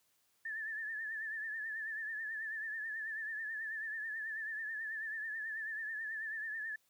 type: tone with vibrato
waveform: sine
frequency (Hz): 1760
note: A6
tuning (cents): 0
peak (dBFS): -38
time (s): 0.45-6.76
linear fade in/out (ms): 5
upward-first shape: triangle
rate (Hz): 9.2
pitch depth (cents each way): 81
effects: white hiss -75 dBFS RMS until 6.89 s + high-pass 60 Hz 12 dB/octave